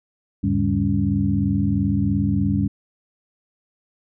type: tone cluster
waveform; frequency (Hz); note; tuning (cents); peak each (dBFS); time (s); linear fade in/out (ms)
sine; 79.2 / 102.3 / 143.1 / 199.5 / 280.2; D#2 / G#2 / D3 / G3 / C#4; +31 / -26 / -45 / +31 / +19; -27 / -23 / -27 / -21 / -24; 0.43-2.68; 10
effects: none